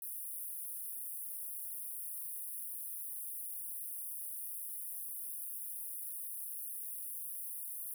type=high-pass noise; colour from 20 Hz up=pink; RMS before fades=-43 dBFS; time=0.02-7.94 s; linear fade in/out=2 ms; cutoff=9500 Hz; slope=96 dB/octave; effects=none